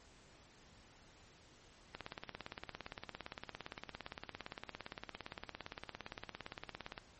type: click train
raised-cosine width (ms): 0.3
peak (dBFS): -27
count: 89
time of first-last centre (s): 1.95-6.979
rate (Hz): 17.5
effects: pink hiss -63 dBFS RMS until 7.19 s + MP3 32 kbps